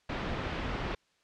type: low-pass noise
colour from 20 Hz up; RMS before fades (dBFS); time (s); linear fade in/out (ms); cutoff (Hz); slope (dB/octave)
pink; -35; 0.09-0.95; 5; 2900; 12
effects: white hiss -70 dBFS RMS until 1.23 s + low-pass 5000 Hz 12 dB/octave